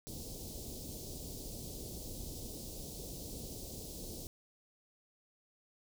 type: band-stop noise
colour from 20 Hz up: pink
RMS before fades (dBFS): -45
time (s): 0.07-4.27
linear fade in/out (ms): 0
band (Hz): 570 to 4300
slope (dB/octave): 24
effects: none